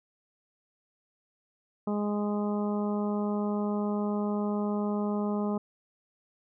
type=harmonic tone; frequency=207.1 Hz; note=G#3; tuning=5 cents flat; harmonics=1 / 2 / 3 / 4 / 5 / 6; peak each=-28 / -34 / -38 / -40 / -42 / -44 dBFS; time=1.87-5.58 s; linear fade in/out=5 ms; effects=none